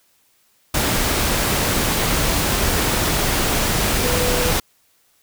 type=tone in noise; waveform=sine; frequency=493.7 Hz; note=B4; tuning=1 cent flat; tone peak=-22 dBFS; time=4.04-4.51 s; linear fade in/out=5 ms; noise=pink; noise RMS=-19 dBFS; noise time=0.74-4.6 s; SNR=-6 dB; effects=white hiss -60 dBFS RMS until 5.22 s